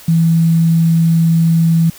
sine tone with quantisation, 164.81 Hz, E3, in tune, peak -8 dBFS, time 0.08-1.9 s, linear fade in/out 5 ms, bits 6, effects white hiss -38 dBFS RMS until 1.98 s

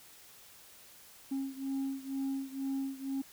sine beating tone pair, 270 / 272.1 Hz, C#4 / C#4, -45 / -32 cents, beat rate 2.1 Hz, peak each -34 / -36 dBFS, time 1.31-3.22 s, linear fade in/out 10 ms, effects tanh soft clip ceiling -30 dBFS + white hiss -56 dBFS RMS until 3.32 s

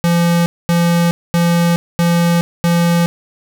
square tone bursts, 171.1 Hz, F3, 35 cents flat, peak -11 dBFS, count 5, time 0.04-3.06 s, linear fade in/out 0 ms, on 420 ms, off 230 ms, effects none

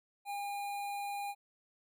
square tone with notch filter, 809 Hz, G#5, 46 cents flat, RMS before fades -39 dBFS, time 0.25-1.35 s, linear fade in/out 50 ms, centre 5600 Hz, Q 1.8, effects none

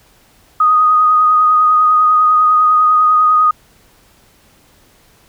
sine tone with vibrato, 1244.5 Hz, D#6, in tune, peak -7 dBFS, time 0.6-3.51 s, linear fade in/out 5 ms, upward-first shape sine, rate 10 Hz, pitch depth 18 cents each way, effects pink hiss -50 dBFS RMS until 5.28 s

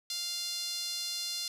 sawtooth tone with high-pass filter, 698.5 Hz, F5, in tune, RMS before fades -36 dBFS, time 0.1-1.48 s, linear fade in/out 2 ms, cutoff 4300 Hz, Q 3.2, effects resampled to 32000 Hz + 11-bit

